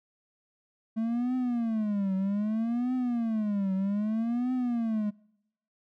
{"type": "tone with vibrato", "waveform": "triangle", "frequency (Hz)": 220, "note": "A3", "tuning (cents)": 0, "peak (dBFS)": -24, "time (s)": [0.96, 5.11], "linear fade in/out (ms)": 20, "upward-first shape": "triangle", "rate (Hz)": 0.63, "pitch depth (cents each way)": 270, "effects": ["noise-tail reverb RT60 0.8 s tail -24 dB re dry"]}